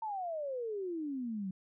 sine exponential sweep, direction down, 907 to 182.8 Hz, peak -35 dBFS, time 0.02-1.51 s, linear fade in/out 5 ms, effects none

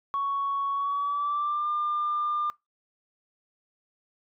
sine tone with pitch glide, 1113 to 1199.8 Hz, C#6 to D6, +7 to +37 cents, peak -24 dBFS, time 0.14-2.5 s, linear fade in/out 0 ms, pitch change +130 cents, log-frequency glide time 0.73-1.69 s, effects noise-tail reverb RT60 0.2 s tail -23 dB re dry + tanh soft clip ceiling -21 dBFS

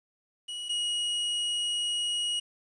45% pulse tone pair in turn, 2918 / 2898 Hz, F#7 / F#7, -25 / -37 cents, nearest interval unison, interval 12 cents, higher first, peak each -34 / -27 dBFS, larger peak second, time 0.48-0.69 / 0.69-2.4 s, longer second, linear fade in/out 10 ms, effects resampled to 22050 Hz + 10-bit

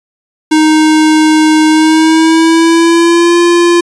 square tone with pitch glide, 311.1 to 345.2 Hz, D#4 to F4, 0 to -20 cents, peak -5 dBFS, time 0.51-3.81 s, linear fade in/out 10 ms, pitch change +180 cents, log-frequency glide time 1.68-3.38 s, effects resampled to 22050 Hz

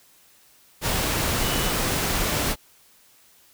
sine tone in noise, 2960 Hz, F#7, in tune, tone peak -33 dBFS, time 1.39-1.74 s, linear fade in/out 50 ms, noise pink, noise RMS -24 dBFS, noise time 0.81-2.56 s, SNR -12 dB, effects white hiss -56 dBFS RMS until 3.53 s

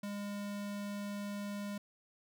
square tone, 203.5 Hz, G#3, 35 cents flat, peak -39 dBFS, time 0.03-1.78 s, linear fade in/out 5 ms, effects none

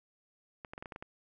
clicks, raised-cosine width 0.5 ms, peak -28 dBFS, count 8, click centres 0.648 / 0.735 / 0.779 / 0.825 / 0.858 / 0.922 / 0.961 / 1.025 s, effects none

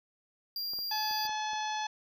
square tone, 4771 Hz, D8, 26 cents sharp, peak -34 dBFS, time 0.56-1.27 s, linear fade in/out 2 ms
clicks, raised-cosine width 1 ms, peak -37 dBFS, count 6, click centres 0.735 / 0.789 / 1.111 / 1.253 / 1.294 / 1.533 s
harmonic tone, 857 Hz, A5, 46 cents flat, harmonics 1 / 2 / 3 / 4 / 5 / 6 / 7, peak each -33 / -41 / -45 / -42 / -46 / -50 / -45 dBFS, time 0.91-1.87 s, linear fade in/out 5 ms
effects none

